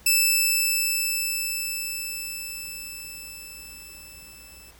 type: tone with level ramp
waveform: 10% pulse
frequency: 2637 Hz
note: E7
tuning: in tune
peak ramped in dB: -8 to -38 dBFS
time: 0.06-4.71 s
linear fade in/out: 5 ms
effects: added 60 Hz sine -53 dBFS peak until 4.79 s + pink hiss -53 dBFS RMS until 4.79 s